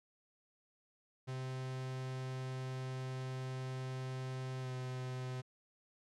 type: tone with pitch glide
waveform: 45% pulse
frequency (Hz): 130 to 127.99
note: C3 to C3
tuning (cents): -11 to -38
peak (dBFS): -39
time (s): 1.27-5.42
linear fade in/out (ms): 20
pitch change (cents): -27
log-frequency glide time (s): 4.6-4.69
effects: low-pass 7000 Hz 12 dB/octave + MP3 96 kbps